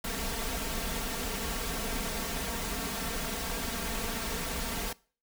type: noise with comb filter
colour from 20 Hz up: pink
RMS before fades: -34 dBFS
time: 0.04-4.93 s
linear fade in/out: 5 ms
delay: 4.4 ms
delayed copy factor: +0.8
effects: noise-tail reverb RT60 0.4 s tail -22 dB re dry